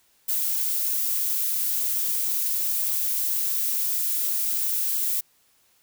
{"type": "noise", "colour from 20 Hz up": "violet", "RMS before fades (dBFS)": -25, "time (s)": [0.28, 5.21], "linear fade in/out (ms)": 10, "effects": ["white hiss -63 dBFS RMS until 5.82 s"]}